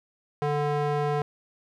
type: tone with band-pass filter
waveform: square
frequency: 146.83 Hz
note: D3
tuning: in tune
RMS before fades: -26 dBFS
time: 0.42-1.22 s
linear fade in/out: 0 ms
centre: 640 Hz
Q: 0.95
effects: none